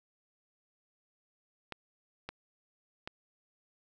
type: clicks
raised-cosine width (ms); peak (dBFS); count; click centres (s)
0.3; -23; 3; 1.723 / 2.29 / 3.075
effects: 10-bit